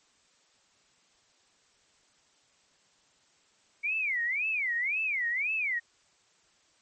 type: tone with vibrato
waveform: sine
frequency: 2216 Hz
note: C#7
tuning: 1 cent flat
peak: -27 dBFS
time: 3.83-5.8 s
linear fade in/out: 20 ms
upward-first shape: sine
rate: 1.9 Hz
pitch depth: 300 cents each way
effects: white hiss -66 dBFS RMS until 6.81 s + MP3 32 kbps